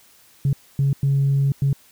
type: tone bursts at uneven times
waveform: sine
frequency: 138.59 Hz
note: C#3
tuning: in tune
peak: -14 dBFS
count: 4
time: 0.45-0.53 / 0.79-0.93 / 1.03-1.52 / 1.62-1.73 s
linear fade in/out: 2 ms
effects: tanh soft clip ceiling -12 dBFS + white hiss -53 dBFS RMS until 1.91 s